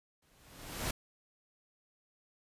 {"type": "noise with exponential growth", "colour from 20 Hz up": "pink", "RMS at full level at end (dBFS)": -33, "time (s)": [0.22, 0.91], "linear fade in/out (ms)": 5, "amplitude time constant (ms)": 150, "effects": ["resampled to 32000 Hz"]}